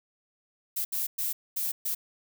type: noise bursts at uneven times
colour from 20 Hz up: violet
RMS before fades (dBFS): -30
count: 5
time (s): 0.76-0.85 / 0.92-1.07 / 1.18-1.33 / 1.56-1.72 / 1.85-1.95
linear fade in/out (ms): 10
effects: none